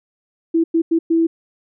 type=tone bursts at uneven times; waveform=sine; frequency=329.6 Hz; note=E4; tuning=in tune; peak=-12 dBFS; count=4; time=0.54-0.64 / 0.74-0.82 / 0.91-0.99 / 1.1-1.27 s; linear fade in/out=10 ms; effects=none